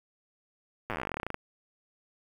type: slowing click train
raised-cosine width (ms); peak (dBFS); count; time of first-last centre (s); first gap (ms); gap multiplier
0.5; -18; 23; 0.9-1.344; 8; 1.08
effects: 8-bit